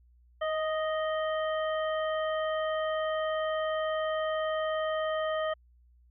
harmonic tone with a mistuned harmonic, 622.3 Hz, D#5, in tune, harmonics 1 / 2 / 3 / 5, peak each -29 / -35 / -39 / -43 dBFS, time 0.41-5.54 s, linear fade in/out 10 ms, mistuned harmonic 1, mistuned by +16 cents, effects added 60 Hz sine -58 dBFS peak until 6.1 s

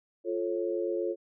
sine chord, F augmented, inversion none, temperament just, 349.2 / 436.5 / 545.7 Hz, F4 / A4 / C#5, 0 / -14 / -27 cents, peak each -31 / -33 / -34 dBFS, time 0.24-1.16 s, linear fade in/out 50 ms, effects none

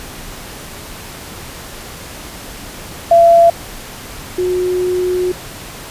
sine tone pair in turn, 678 / 363.1 Hz, E5 / F#4, +49 / -33 cents, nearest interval major seventh, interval 1082 cents, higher first, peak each -4 / -13 dBFS, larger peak first, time 3.11-3.5 / 4.38-5.32 s, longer second, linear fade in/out 5 ms, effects pink hiss -31 dBFS RMS until 5.9 s + resampled to 32000 Hz

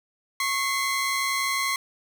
sawtooth tone pair together, 1095.1 / 2059 Hz, C#6 / C7, -21 / -28 cents, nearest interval major seventh, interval 1093 cents, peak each -23 dBFS, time 0.4-1.76 s, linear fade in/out 2 ms, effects none

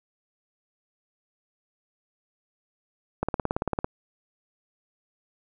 click train, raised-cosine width 1 ms, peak -11 dBFS, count 12, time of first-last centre 3.23-3.845 s, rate 17.9 Hz, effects none

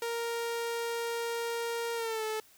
sawtooth tone with pitch glide, 466.2 to 435 Hz, A#4 to A4, 0 to -20 cents, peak -28 dBFS, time 0.02-2.4 s, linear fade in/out 2 ms, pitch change -120 cents, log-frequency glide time 1.95-2.24 s, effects white hiss -60 dBFS RMS until 2.57 s

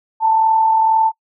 sine tone with amplitude modulation, 887 Hz, A5, 14 cents sharp, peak -9 dBFS, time 0.2-1.12 s, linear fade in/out 50 ms, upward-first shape sine, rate 42.1 Hz, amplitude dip 35%, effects noise-tail reverb RT60 0.1 s tail -22 dB re dry

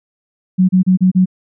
sine tone bursts, 185 Hz, F#3, in tune, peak -7 dBFS, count 5, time 0.58-1.258 s, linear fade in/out 20 ms, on 110 ms, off 32 ms, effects none

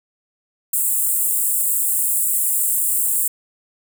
pink high-pass noise, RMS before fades -19 dBFS, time 0.73-3.28 s, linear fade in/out 5 ms, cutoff 7600 Hz, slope 96 dB/octave, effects none

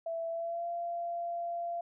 sine tone with pitch glide, 663 to 687.2 Hz, E5 to F5, +10 to -28 cents, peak -33 dBFS, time 0.06-1.81 s, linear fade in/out 5 ms, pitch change +62 cents, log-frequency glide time 0.29-0.67 s, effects none

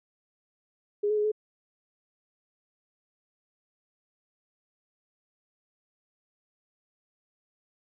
sine tone with pitch steps, 412.7 / 425.4 / 419.2 / 427.8 Hz, G#4 / G#4 / G#4 / A4, -11 / +42 / +16 / -49 cents, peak -23 dBFS, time 1.03-1.318 s, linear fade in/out 10 ms, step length 72 ms, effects none

